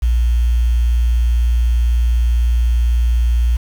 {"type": "tone with quantisation", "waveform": "sine", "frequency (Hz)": 59, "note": "A#1", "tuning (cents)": 22, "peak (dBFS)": -11, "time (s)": [0.02, 3.57], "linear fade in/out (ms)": 10, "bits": 6, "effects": []}